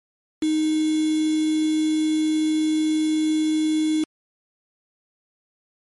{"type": "tone with quantisation", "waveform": "sine", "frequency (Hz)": 311.1, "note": "D#4", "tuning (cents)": 0, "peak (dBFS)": -18, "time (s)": [0.42, 4.04], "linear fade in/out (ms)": 5, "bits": 5, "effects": ["MP3 48 kbps"]}